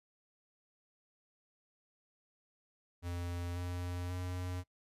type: tone with pitch steps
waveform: square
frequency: 87.31 / 88.84 / 90.39 Hz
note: F2 / F2 / F#2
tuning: 0 / +30 / -40 cents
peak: -38 dBFS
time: 3.02-4.64 s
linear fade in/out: 50 ms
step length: 540 ms
effects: noise-tail reverb RT60 0.1 s tail -19 dB re dry + resampled to 32000 Hz